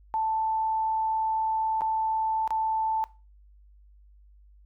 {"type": "tone with dropouts", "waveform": "sine", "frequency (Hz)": 882, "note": "A5", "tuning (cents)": 4, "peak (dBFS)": -24, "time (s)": [0.14, 3.04], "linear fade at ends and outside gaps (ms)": 0, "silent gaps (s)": [[1.809, 1.818], [2.476, 2.506]], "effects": ["noise-tail reverb RT60 0.3 s tail -19 dB re dry", "added 50 Hz sine -52 dBFS peak until 4.65 s"]}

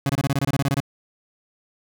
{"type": "tone bursts", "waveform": "30% pulse", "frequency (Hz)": 138.59, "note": "C#3", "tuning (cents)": 0, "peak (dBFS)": -16, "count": 13, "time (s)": [0.06, 0.803], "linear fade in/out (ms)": 2, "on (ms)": 35, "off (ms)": 24, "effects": []}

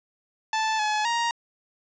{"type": "tone with pitch steps", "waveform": "sawtooth", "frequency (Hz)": [877, 850, 937], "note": ["A5", "G#5", "A#5"], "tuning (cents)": [-6, 40, 9], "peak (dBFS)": -19, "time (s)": [0.53, 1.31], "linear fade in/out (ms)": 2, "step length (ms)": 260, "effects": ["resampled to 16000 Hz", "8-bit"]}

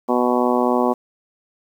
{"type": "harmonic tone", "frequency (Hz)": 123.47, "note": "B2", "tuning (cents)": 0, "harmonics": [2, 3, 4, 5, 6, 7, 8, 9], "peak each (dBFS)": [-20, -22, -23, -24, -25, -25, -26, -27], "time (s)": [0.08, 0.94], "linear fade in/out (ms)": 20, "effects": ["8-bit"]}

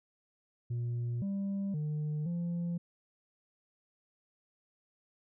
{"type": "tone with pitch steps", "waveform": "sine", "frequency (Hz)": [119.6, 197.4, 151.1, 172.1], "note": ["A#2", "G3", "D3", "F3"], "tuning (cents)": [45, 12, 50, -25], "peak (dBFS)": -29, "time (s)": [0.7, 2.78], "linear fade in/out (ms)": 10, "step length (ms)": 520, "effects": ["tanh soft clip ceiling -31 dBFS"]}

